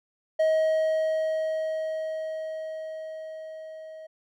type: tone with level ramp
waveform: triangle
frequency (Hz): 633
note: D#5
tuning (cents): +30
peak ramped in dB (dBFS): -17 to -38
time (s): 0.39-4.07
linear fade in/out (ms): 10
effects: none